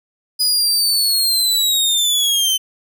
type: linear sweep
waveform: sawtooth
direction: down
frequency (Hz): 4978 to 3056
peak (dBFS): -11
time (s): 0.39-2.58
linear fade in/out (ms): 20
effects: none